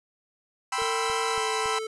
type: chord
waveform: sawtooth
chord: C major seventh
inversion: second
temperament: equal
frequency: 784 / 987.8 / 1046.5 / 1318.5 Hz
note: G5 / B5 / C6 / E6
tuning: 0 / 0 / 0 / 0 cents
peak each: -29 / -27 / -29 / -28 dBFS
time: 0.72-1.79 s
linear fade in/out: 5 ms
type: tone with pitch glide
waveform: square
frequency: 452.7 to 440.1 Hz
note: A4 to A4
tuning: +49 to 0 cents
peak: -31 dBFS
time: 0.78-1.87 s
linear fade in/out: 5 ms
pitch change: -49 cents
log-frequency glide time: 1.34-1.4 s
type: click train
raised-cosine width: 5 ms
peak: -33 dBFS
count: 4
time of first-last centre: 0.82-1.658 s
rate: 3.58 Hz
effects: resampled to 24000 Hz + 9-bit